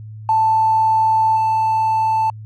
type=tone with level steps; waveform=triangle; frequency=882 Hz; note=A5; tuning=4 cents sharp; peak=-8 / -11 dBFS; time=0.29-2.3 s; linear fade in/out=2 ms; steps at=1.36 s; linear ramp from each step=10 ms; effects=tanh soft clip ceiling -10 dBFS + added 108 Hz sine -31 dBFS peak until 2.45 s